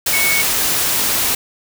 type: tone in noise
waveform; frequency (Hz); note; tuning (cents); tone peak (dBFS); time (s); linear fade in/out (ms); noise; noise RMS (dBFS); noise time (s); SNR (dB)
sine; 2217; C#7; 0; -16; 0.13-0.42; 5; white; -17; 0.06-1.35; -2
effects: none